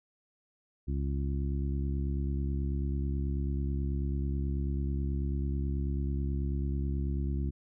harmonic tone, 69.2 Hz, C#2, 2 cents flat, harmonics 1 / 2 / 3 / 4 / 5, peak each -30 / -36 / -40 / -42 / -44 dBFS, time 0.87-7.51 s, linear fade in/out 20 ms, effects none

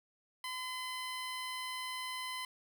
15% pulse tone, 1020 Hz, C6, 44 cents flat, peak -32 dBFS, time 0.44-2.45 s, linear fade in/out 2 ms, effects none

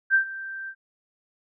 sine tone with ADSR envelope, 1568 Hz, G6, in tune, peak -14 dBFS, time 0.1-0.75 s, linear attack 44 ms, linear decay 99 ms, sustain -18 dB, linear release 66 ms, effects none

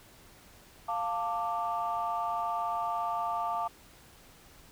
sine chord, D minor, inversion first, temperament equal with one note detuned, 698.5 / 892.3 / 1174.7 Hz, F5 / A5 / D6, 0 / +24 / 0 cents, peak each -33 dBFS, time 0.88-3.68 s, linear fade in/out 10 ms, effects tanh soft clip ceiling -22 dBFS + pink hiss -56 dBFS RMS until 4.71 s

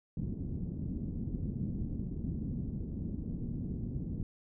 white low-pass noise, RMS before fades -37 dBFS, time 0.17-4.23 s, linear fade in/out 2 ms, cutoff 240 Hz, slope 24 dB/octave, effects none

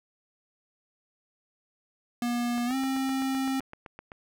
square tone with pitch glide, 240 to 266.3 Hz, B3 to C4, -49 to +31 cents, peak -27 dBFS, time 2.22-3.6 s, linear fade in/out 2 ms, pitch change +180 cents, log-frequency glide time 2.66-2.75 s
click train, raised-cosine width 0.5 ms, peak -27 dBFS, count 13, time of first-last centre 2.58-4.118 s, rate 7.8 Hz
effects none

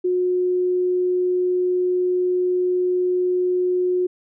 sine tone, 362.4 Hz, F#4, 36 cents flat, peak -17 dBFS, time 0.04-4.07 s, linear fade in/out 10 ms, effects none

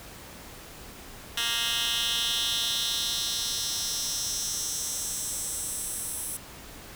10% pulse tone with high-pass filter sweep, 233.1 Hz, A#3, in tune, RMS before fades -30 dBFS, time 1.37-6.37 s, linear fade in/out 5 ms, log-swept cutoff 2500 to 10000 Hz, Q 2.4, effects pink hiss -45 dBFS RMS until 6.95 s

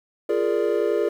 triangle chord, Bb dominant seventh, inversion second, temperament equal with one note detuned, 347 / 415.3 / 466.2 / 587.3 Hz, F4 / Ab4 / Bb4 / D5, -11 / 0 / 0 / 0 cents, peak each -24 / -21 / -23 / -25 dBFS, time 0.29-1.09 s, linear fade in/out 5 ms, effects 9-bit

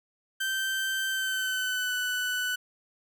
30% pulse tone with pitch glide, 1555 to 1491.7 Hz, G6 to F#6, -14 to +14 cents, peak -25 dBFS, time 0.4-2.56 s, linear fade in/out 10 ms, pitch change -72 cents, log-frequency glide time 1.08-1.94 s, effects none

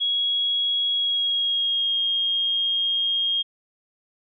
sine tone with pitch glide, 3322 to 3242 Hz, G#7 to G#7, 0 to -42 cents, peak -20 dBFS, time 0-3.43 s, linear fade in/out 20 ms, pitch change -42 cents, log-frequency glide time 0.91-1.98 s, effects none

